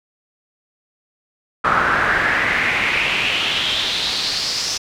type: noise with band-pass filter sweep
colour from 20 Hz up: brown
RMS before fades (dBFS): -19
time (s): 1.64-4.78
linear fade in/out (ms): 10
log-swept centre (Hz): 1300 to 5500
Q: 4.1
effects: none